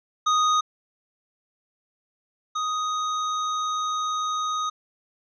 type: tone pair in turn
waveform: square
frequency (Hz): 1244.5 / 1248.9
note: D#6 / D#6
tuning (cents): 0 / +6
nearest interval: unison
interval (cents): 6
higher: second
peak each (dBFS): -19 / -25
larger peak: first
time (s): 0.26-0.61 / 2.55-4.7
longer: second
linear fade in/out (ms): 10
effects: resampled to 16000 Hz